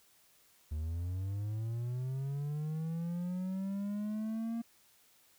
triangle linear sweep, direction up, 74.3 to 233.1 Hz, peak -32 dBFS, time 0.71-4.62 s, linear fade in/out 10 ms, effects white hiss -66 dBFS RMS until 5.38 s

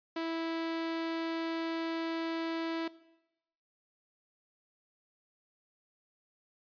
sawtooth tone, 328.5 Hz, E4, 6 cents flat, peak -29 dBFS, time 0.16-2.88 s, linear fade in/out 5 ms, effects noise-tail reverb RT60 0.9 s tail -19 dB re dry + resampled to 11025 Hz

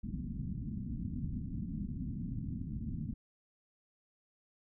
white low-pass noise, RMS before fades -39 dBFS, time 0.03-3.14 s, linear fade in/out 10 ms, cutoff 250 Hz, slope 48 dB/octave, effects none

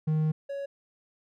triangle tone pair in turn, 155.56 / 558 Hz, D#3 / C#5, 0 / +11 cents, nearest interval octave + minor seventh, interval 2211 cents, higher second, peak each -21 / -30 dBFS, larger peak first, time 0.07-0.32 / 0.49-0.66 s, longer first, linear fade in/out 10 ms, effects none

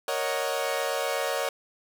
sawtooth chord, D# minor seventh, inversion second, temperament equal, 466.2 / 554.4 / 622.3 / 740 Hz, A#4 / C#5 / D#5 / F#5, 0 / 0 / 0 / 0 cents, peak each -29 / -26 / -29 / -30 dBFS, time 0.08-1.49 s, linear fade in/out 2 ms, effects none

